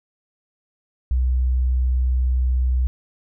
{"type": "tone", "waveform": "sine", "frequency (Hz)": 63.1, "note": "B1", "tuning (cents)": 38, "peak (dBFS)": -16, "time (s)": [1.11, 2.87], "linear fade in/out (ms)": 0, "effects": []}